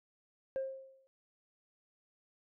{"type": "tone with exponential decay", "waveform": "sine", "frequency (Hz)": 533, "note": "C5", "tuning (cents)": 32, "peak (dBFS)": -29, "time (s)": [0.56, 1.07], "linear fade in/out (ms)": 0, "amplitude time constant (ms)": 110, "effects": ["tanh soft clip ceiling -31 dBFS"]}